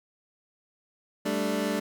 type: chord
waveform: 25% pulse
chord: G suspended second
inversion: none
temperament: equal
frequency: 196 / 220 / 293.7 Hz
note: G3 / A3 / D4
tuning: 0 / 0 / 0 cents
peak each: -28 / -27 / -27 dBFS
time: 1.25-1.8 s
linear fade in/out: 10 ms
effects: none